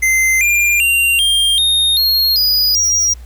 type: tone with pitch steps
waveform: square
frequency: 2075 / 2397 / 2770 / 3200 / 3697 / 4272 / 4935 / 5702 Hz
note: C7 / D7 / F7 / G7 / A#7 / C8 / D#8 / F8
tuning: -15 / +35 / -15 / +35 / -15 / +35 / -15 / +35 cents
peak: -11 dBFS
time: 0.02-3.14 s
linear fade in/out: 10 ms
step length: 390 ms
effects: added 60 Hz sine -31 dBFS peak until 3.25 s + pink hiss -48 dBFS RMS until 3.25 s